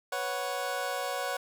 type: chord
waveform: 25% pulse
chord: B suspended second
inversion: none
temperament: equal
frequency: 493.9 / 554.4 / 740 Hz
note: B4 / C#5 / F#5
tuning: 0 / 0 / 0 cents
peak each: -34 / -31 / -31 dBFS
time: 0.12-1.37 s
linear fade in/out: 5 ms
effects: none